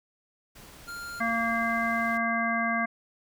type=noise; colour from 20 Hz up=pink; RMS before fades=-49 dBFS; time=0.55-2.18 s; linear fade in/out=10 ms
type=tone; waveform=square; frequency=1396.9 Hz; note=F6; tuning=in tune; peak=-37 dBFS; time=0.87-1.21 s; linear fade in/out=20 ms
type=harmonic tone; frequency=230 Hz; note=A#3; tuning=23 cents flat; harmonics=1 / 3 / 5 / 7 / 9; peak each=-31 / -31 / -31 / -31 / -31 dBFS; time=1.2-2.86 s; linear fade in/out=10 ms
effects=none

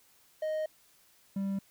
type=tone pair in turn; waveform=triangle; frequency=622.3 / 196.01 Hz; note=D#5 / G3; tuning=0 / 0 cents; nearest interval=octave + minor sixth; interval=2000 cents; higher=first; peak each=-28 dBFS; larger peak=neither; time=0.42-0.66 / 1.36-1.59 s; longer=first; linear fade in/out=5 ms; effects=white hiss -64 dBFS RMS until 1.7 s

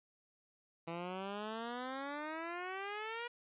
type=exponential sweep; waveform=10% pulse; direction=up; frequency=164.81 to 483.8 Hz; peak=-32 dBFS; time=0.87-3.28 s; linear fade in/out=10 ms; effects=resampled to 8000 Hz + 12-bit

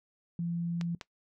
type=tone; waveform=sine; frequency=170.5 Hz; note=F3; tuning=41 cents flat; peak=-30 dBFS; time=0.39-0.95 s; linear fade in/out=2 ms
type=clicks; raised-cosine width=0.2 ms; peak=-22 dBFS; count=2; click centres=0.812 / 1.012 s
effects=noise-tail reverb RT60 0.1 s tail -19 dB re dry

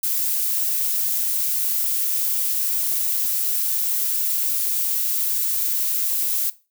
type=noise; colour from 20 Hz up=violet; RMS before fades=-22 dBFS; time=0.03-6.5 s; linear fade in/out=5 ms; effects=noise-tail reverb RT60 0.3 s tail -18 dB re dry

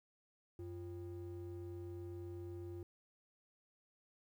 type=ring-modulated tone; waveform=triangle; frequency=220 Hz; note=A3; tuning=in tune; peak=-39 dBFS; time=0.59-2.83 s; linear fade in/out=2 ms; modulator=127 Hz; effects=tanh soft clip ceiling -35 dBFS + 12-bit

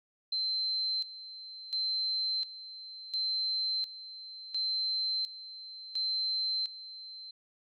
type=tone with tremolo; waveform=sine; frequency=4100 Hz; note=C8; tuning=36 cents flat; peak=-29 dBFS; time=0.32-7.31 s; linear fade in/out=5 ms; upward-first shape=square; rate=0.71 Hz; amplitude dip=80%; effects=none

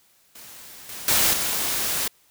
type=noise with level steps; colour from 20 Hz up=white; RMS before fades=-43 / -36 / -19 / -25 dBFS; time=0.35-2.08 s; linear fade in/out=5 ms; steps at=0.89 / 1.08 / 1.33 s; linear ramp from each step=2 ms; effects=white hiss -60 dBFS RMS until 2.3 s

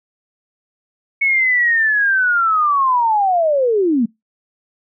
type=linear sweep; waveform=sine; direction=down; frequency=2217 to 212.1 Hz; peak=-12 dBFS; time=1.21-4.06 s; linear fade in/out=10 ms; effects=noise-tail reverb RT60 0.2 s tail -26 dB re dry

